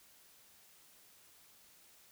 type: silence
effects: white hiss -63 dBFS RMS until 2.11 s